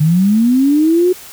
sine linear sweep, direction up, 146.6 to 370 Hz, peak -8 dBFS, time 0-1.13 s, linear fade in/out 10 ms, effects white hiss -35 dBFS RMS until 1.32 s

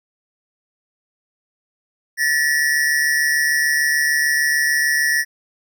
square tone pair together, 1762.3 / 1909 Hz, A6 / A#6, +2 / +41 cents, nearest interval minor second, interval 139 cents, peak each -19 dBFS, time 2.17-5.25 s, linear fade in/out 50 ms, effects none

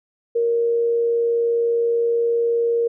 sine tone with amplitude modulation, 467.5 Hz, A#4, 5 cents sharp, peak -15 dBFS, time 0.35-2.88 s, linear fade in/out 10 ms, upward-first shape sine, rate 99.3 Hz, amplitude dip 25%, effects none

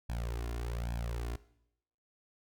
sawtooth tone with flanger, 58.27 Hz, A#1, in tune, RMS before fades -37 dBFS, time 0.09-1.36 s, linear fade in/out 5 ms, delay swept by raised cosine 1.2 to 2.9 ms, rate 1.2 Hz, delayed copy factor +0.95, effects noise-tail reverb RT60 0.8 s tail -18 dB re dry

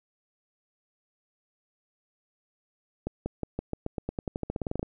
accelerating click train, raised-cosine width 2 ms, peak -17 dBFS, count 20, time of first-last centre 3.07-4.829 s, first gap 190 ms, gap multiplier 0.91, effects none

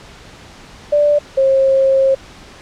sine tone pair in turn, 587.3 / 536.5 Hz, D5 / C5, 0 / +43 cents, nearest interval major second, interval 157 cents, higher first, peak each -9 / -9 dBFS, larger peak neither, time 0.92-1.19 / 1.37-2.15 s, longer second, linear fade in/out 10 ms, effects pink hiss -39 dBFS RMS until 2.61 s + low-pass 6000 Hz 12 dB/octave

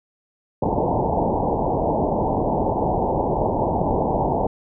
white low-pass noise, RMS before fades -21 dBFS, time 0.62-4.47 s, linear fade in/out 5 ms, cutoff 940 Hz, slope 96 dB/octave, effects none

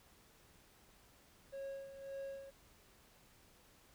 triangle tone with tremolo, 547 Hz, C#5, 23 cents flat, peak -40 dBFS, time 1.52-2.51 s, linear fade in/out 20 ms, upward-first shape sine, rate 1.8 Hz, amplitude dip 65%, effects pink hiss -66 dBFS RMS until 3.94 s

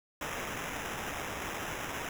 violet noise with sample-and-hold, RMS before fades -38 dBFS, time 0.21-2.09 s, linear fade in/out 2 ms, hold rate 4410 Hz, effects none

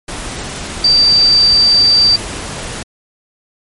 sine tone in noise, 4659 Hz, D8, 15 cents flat, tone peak -6 dBFS, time 0.84-2.16 s, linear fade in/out 5 ms, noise pink, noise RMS -24 dBFS, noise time 0.08-2.83 s, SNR +15 dB, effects MP3 48 kbps

